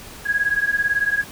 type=beating tone pair; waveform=sine; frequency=1648 / 1666 Hz; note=G#6 / G#6; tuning=-14 / +5 cents; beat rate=18 Hz; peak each=-20 / -21 dBFS; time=0.25-1.24 s; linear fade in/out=20 ms; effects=pink hiss -39 dBFS RMS until 1.31 s